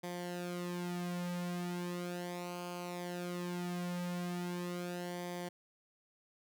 sawtooth tone with flanger, 176.6 Hz, F3, 20 cents sharp, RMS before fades -40 dBFS, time 0.03-5.49 s, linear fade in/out 10 ms, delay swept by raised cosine 0.73 to 5.13 ms, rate 0.19 Hz, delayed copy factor -0.7, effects none

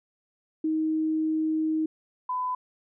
sine tone pair in turn, 314.7 / 1004.3 Hz, D#4 / B5, +20 / +29 cents, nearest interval octave + minor sixth, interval 2009 cents, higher second, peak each -23 / -26 dBFS, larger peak first, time 0.64-1.86 / 2.29-2.55 s, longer first, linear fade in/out 5 ms, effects none

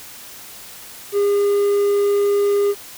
triangle tone with quantisation, 405.5 Hz, G#4, 41 cents flat, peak -12 dBFS, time 1.12-2.75 s, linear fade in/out 50 ms, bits 7, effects white hiss -38 dBFS RMS until 2.97 s

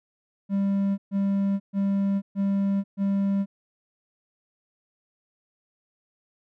triangle tone bursts, 197.6 Hz, G3, 14 cents sharp, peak -19 dBFS, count 5, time 0.49-3.46 s, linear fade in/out 50 ms, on 490 ms, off 130 ms, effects none

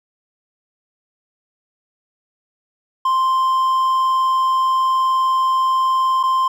triangle tone with dropouts, 1046.5 Hz, C6, in tune, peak -12 dBFS, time 3.05-6.48 s, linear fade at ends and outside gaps 5 ms, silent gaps 6.231-6.235 s, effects none

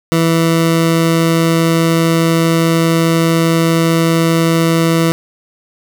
20% pulse tone, 164.81 Hz, E3, in tune, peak -5 dBFS, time 0.12-5.12 s, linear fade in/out 0 ms, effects none

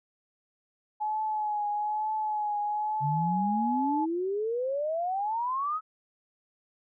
sine tone with vibrato, 847 Hz, G#5, 34 cents sharp, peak -27 dBFS, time 1-4.06 s, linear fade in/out 20 ms, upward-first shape triangle, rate 1.1 Hz, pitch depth 43 cents each way
sine exponential sweep, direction up, 138.59 to 1299 Hz, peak -27 dBFS, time 3-5.81 s, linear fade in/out 50 ms
effects none

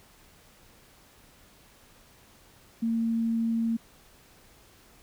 sine tone, 228.2 Hz, A#3, 37 cents flat, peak -24 dBFS, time 2.82-3.77 s, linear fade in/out 10 ms, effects pink hiss -57 dBFS RMS until 5.02 s

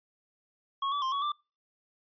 square tone with pitch steps, 1099 / 1149 / 1050 / 1122 / 1180 Hz, C#6 / D6 / C6 / C#6 / D6, -15 / -38 / +6 / +21 / +8 cents, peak -29 dBFS, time 0.82-1.32 s, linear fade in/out 5 ms, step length 100 ms, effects noise-tail reverb RT60 0.3 s tail -25 dB re dry + resampled to 11025 Hz

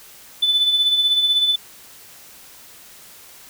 sine tone with tremolo, 3500 Hz, A7, 10 cents flat, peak -11 dBFS, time 0.42-1.56 s, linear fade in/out 10 ms, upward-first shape sine, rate 16 Hz, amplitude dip 55%, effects tanh soft clip ceiling -10 dBFS + white hiss -44 dBFS RMS until 3.49 s

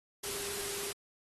sine tone in noise, 402.5 Hz, G4, 46 cents sharp, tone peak -44 dBFS, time 0.23-0.93 s, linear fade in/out 10 ms, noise white, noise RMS -38 dBFS, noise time 0.23-0.93 s, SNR -9 dB, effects AAC 32 kbps

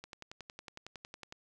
click train, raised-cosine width 0.2 ms, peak -28 dBFS, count 15, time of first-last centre 0.04-1.324 s, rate 10.9 Hz, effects none

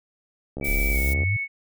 click train, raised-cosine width 2 ms, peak -19 dBFS, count 47, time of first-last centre 0.57-1.234 s, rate 69.3 Hz
sine tone with pitch glide, 2301 to 2210 Hz, D7 to C#7, -36 to -6 cents, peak -25 dBFS, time 0.61-1.48 s, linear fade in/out 50 ms, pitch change -70 cents, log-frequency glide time 0.92-0.99 s
violet noise, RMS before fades -32 dBFS, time 0.64-1.14 s, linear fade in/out 10 ms
sine exponential sweep, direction up, 34.65 to 110.5 Hz, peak -21 dBFS, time 0.68-1.37 s, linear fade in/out 10 ms
effects none

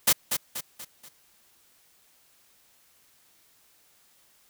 white noise with echo, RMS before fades -19 dBFS, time 0.07-0.13 s, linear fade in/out 10 ms, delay 240 ms, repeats 4, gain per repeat -7 dB, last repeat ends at 1.09 s, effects white hiss -62 dBFS RMS until 4.49 s

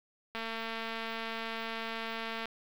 click train, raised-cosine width 0.3 ms, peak -22 dBFS, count 477, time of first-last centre 0.35-2.456 s, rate 226 Hz, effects low-pass 5000 Hz 12 dB/octave + 8-bit

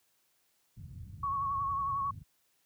white low-pass noise, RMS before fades -45 dBFS, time 0.76-2.23 s, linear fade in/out 10 ms, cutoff 130 Hz, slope 24 dB/octave
sine tone with vibrato, 1108.7 Hz, C#6, in tune, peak -30 dBFS, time 1.23-2.11 s, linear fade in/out 5 ms, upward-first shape sine, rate 11 Hz, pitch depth 35 cents each way
effects white hiss -73 dBFS RMS until 2.65 s + high-pass 60 Hz 12 dB/octave

